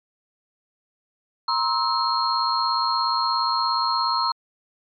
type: tone cluster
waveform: sine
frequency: 943 / 1060 / 1303 / 4236 Hz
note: A#5 / C6 / E6 / C8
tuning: +20 / +22 / -20 / +21 cents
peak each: -25 dBFS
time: 1.48-4.32 s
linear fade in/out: 5 ms
effects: MP3 64 kbps